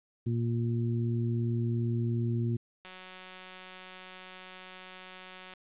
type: harmonic tone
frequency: 117.2 Hz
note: A#2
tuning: 10 cents sharp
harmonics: 1 / 2 / 3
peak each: -28 / -34 / -38 dBFS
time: 0.26-2.57 s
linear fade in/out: 10 ms
type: click train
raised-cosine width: 0.2 ms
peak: -29 dBFS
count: 498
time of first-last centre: 2.85-5.536 s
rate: 185 Hz
effects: resampled to 8000 Hz + 11-bit